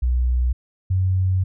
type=tone pair in turn; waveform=sine; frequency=61.74 / 93.31 Hz; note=B1 / F#2; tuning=0 / +15 cents; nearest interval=perfect fifth; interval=715 cents; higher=second; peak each=-16 dBFS; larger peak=neither; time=0.02-0.53 / 0.9-1.44 s; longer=second; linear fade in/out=10 ms; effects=none